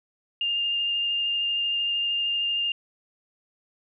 sine tone with vibrato, 2811 Hz, F7, 11 cents sharp, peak -23 dBFS, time 0.41-2.72 s, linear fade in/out 2 ms, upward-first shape sine, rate 13 Hz, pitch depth 11 cents each way, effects none

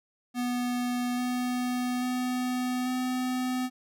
square tone with pitch steps, 245.7 / 248.3 / 250.9 / 253.5 Hz, B3 / B3 / B3 / B3, -9 / +9 / +28 / +45 cents, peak -28 dBFS, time 0.34-3.7 s, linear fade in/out 50 ms, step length 840 ms, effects none

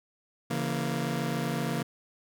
sawtooth chord, A# diminished, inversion first, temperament just, 139.85 / 167.82 / 233.1 Hz, C#3 / E3 / A#3, +16 / +31 / 0 cents, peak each -29 dBFS, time 0.5-1.83 s, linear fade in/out 10 ms, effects none

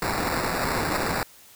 violet noise with sample-and-hold, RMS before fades -26 dBFS, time 0.02-1.23 s, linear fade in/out 2 ms, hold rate 3150 Hz, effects white hiss -51 dBFS RMS until 1.55 s

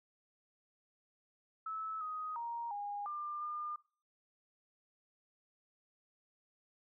sine tone with pitch steps, 1303 / 1252 / 937 / 817 / 1195 / 1206 Hz, E6 / D#6 / A#5 / G#5 / D6 / D6, -20 / +10 / +9 / -29 / +30 / +46 cents, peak -38 dBFS, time 1.66-3.76 s, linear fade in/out 5 ms, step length 350 ms, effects noise-tail reverb RT60 0.4 s tail -21 dB re dry

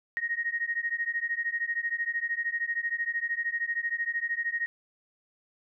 sine beating tone pair, 1864.7 / 1877.7 Hz, A#6 / A#6, 0 / +12 cents, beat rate 13 Hz, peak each -31 / -31 dBFS, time 0.17-4.66 s, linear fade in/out 0 ms, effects none

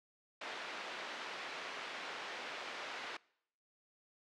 white band-pass noise, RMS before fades -45 dBFS, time 0.41-3.17 s, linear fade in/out 5 ms, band 380 to 2600 Hz, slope 12 dB/octave, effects noise-tail reverb RT60 0.7 s tail -24 dB re dry + low-pass 6000 Hz 12 dB/octave

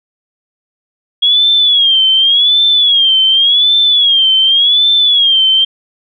sine tone with vibrato, 3311 Hz, G#7, 6 cents flat, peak -6 dBFS, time 1.22-5.65 s, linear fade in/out 10 ms, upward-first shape sine, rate 0.88 Hz, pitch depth 120 cents each way, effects none

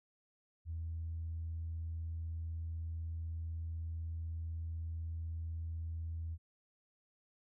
sine tone, 82 Hz, E2, 9 cents flat, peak -37 dBFS, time 0.65-6.38 s, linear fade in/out 50 ms, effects tanh soft clip ceiling -33 dBFS

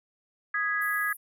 sine chord, G# minor, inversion second, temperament equal, 1244.5 / 1661.2 / 1975.5 Hz, D#6 / G#6 / B6, 0 / 0 / 0 cents, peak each -32 / -27 / -33 dBFS, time 0.54-1.13 s, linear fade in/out 5 ms
pink band-pass noise, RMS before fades -44 dBFS, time 0.81-1.17 s, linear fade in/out 10 ms, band 10000 to 15000 Hz, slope 96 dB/octave
effects none

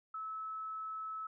sine tone, 1300 Hz, E6, 24 cents flat, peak -39 dBFS, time 0.14-1.27 s, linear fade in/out 5 ms, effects none

